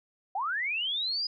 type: linear sweep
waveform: sine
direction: up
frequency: 719 to 5000 Hz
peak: -28 dBFS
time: 0.35-1.27 s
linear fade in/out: 5 ms
effects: none